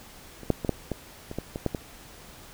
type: clicks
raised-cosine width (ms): 2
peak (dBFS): -27 / -7 / -16 / -9 / -15 / -22 / -16 / -18 / -11 / -15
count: 10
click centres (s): 0.433 / 0.503 / 0.648 / 0.693 / 0.917 / 1.314 / 1.386 / 1.559 / 1.663 / 1.748
effects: pink hiss -48 dBFS RMS until 2.53 s